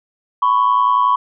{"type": "tone pair together", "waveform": "sine", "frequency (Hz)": [997.8, 1108.7], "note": ["B5", "C#6"], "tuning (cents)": [17, 0], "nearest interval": "major second", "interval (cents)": 183, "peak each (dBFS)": -13, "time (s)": [0.42, 1.16], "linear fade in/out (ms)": 5, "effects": ["tanh soft clip ceiling -6 dBFS"]}